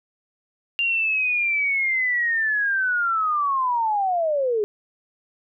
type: linear sweep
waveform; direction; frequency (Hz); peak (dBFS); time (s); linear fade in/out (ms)
sine; down; 2794 to 404; -19; 0.79-4.64; 0
effects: none